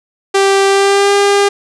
sawtooth tone with pitch glide, 392 to 402.3 Hz, G4 to G4, 0 to +45 cents, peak -4 dBFS, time 0.34-1.49 s, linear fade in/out 10 ms, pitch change +45 cents, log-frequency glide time 0.67-1.13 s, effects resampled to 22050 Hz + 7-bit

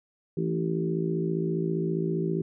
harmonic tone with a mistuned harmonic, 55 Hz, A1, in tune, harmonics 3 / 4 / 5 / 6 / 7 / 8, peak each -28 / -38 / -38 / -33 / -30 / -42 dBFS, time 0.37-2.42 s, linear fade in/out 5 ms, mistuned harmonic 4, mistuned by +24 cents, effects none

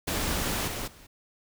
pink noise with level steps, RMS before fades -29 / -34 / -52 dBFS, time 0.07-1.07 s, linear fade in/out 10 ms, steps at 0.67 / 0.87 s, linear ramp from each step 10 ms, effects none

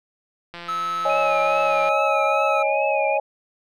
click train, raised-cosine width 0.3 ms, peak -20 dBFS, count 233, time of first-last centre 0.54-1.889 s, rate 172 Hz
triangle tone, 1299 Hz, E6, 26 cents flat, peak -21 dBFS, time 0.68-2.63 s, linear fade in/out 10 ms
sine chord, C# suspended second, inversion none, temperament equal, 554.4 / 622.3 / 830.6 Hz, C#5 / D#5 / G#5, 0 / 0 / 0 cents, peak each -23 dBFS, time 1.05-3.2 s, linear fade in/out 5 ms
sine tone with vibrato, 2489 Hz, D#7, in tune, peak -26 dBFS, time 1.09-3.18 s, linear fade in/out 10 ms, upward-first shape triangle, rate 2.4 Hz, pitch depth 84 cents each way
effects none

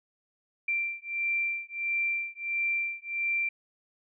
sine beating tone pair, 2357 / 2358.5 Hz, D7 / D7, +6 / +7 cents, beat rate 1.5 Hz, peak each -31 dBFS, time 0.68-3.49 s, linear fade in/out 5 ms, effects none

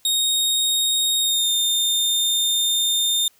sawtooth tone with pitch glide, 3729 to 3629 Hz, A#7 to A#7, 0 to -47 cents, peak -15 dBFS, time 0.05-3.28 s, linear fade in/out 2 ms, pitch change -47 cents, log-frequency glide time 1.2-1.51 s, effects white hiss -58 dBFS RMS until 3.39 s

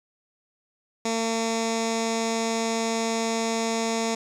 15% pulse tone with low-pass filter, 226.7 Hz, A#3, 48 cents flat, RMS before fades -26 dBFS, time 1.05-4.15 s, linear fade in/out 5 ms, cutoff 6700 Hz, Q 3, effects 9-bit

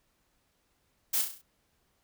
blue noise with echo, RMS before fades -28 dBFS, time 1.13-1.22 s, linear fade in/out 10 ms, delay 33 ms, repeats 6, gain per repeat -5 dB, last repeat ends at 1.418 s, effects pink hiss -73 dBFS RMS until 2.03 s

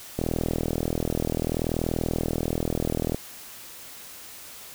click train, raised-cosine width 2 ms, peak -12 dBFS, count 121, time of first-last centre 0.19-3.146 s, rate 40.6 Hz, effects white hiss -43 dBFS RMS until 4.74 s

